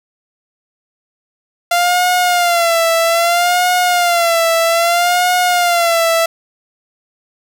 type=tone with vibrato; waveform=sawtooth; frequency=691 Hz; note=F5; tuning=19 cents flat; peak=-7 dBFS; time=1.71-6.26 s; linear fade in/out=5 ms; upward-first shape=sine; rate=0.62 Hz; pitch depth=76 cents each way; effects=none